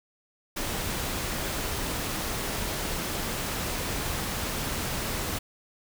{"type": "noise", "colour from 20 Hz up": "pink", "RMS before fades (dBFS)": -31, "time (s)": [0.56, 5.39], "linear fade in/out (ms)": 10, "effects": []}